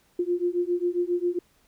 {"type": "beating tone pair", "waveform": "sine", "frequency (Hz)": [348.5, 355.9], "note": ["F4", "F4"], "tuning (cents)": [-4, 33], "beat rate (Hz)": 7.4, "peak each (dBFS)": -26, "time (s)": [0.19, 1.39], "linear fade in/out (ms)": 5, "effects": ["pink hiss -64 dBFS RMS until 1.67 s"]}